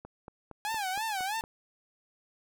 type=click train; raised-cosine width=1 ms; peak=-30 dBFS; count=7; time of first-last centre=0.05-1.439 s; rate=4.32 Hz
type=tone with vibrato; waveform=sawtooth; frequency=816 Hz; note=G#5; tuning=31 cents flat; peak=-27 dBFS; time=0.65-1.41 s; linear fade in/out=0 ms; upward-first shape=sine; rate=3.1 Hz; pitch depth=170 cents each way
effects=none